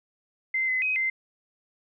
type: tone with pitch steps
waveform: sine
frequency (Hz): 2075 / 2035 / 2523 / 2077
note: C7 / C7 / D#7 / C7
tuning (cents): -15 / -49 / +23 / -13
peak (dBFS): -23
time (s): 0.54-1.1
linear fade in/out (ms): 5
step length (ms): 140
effects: none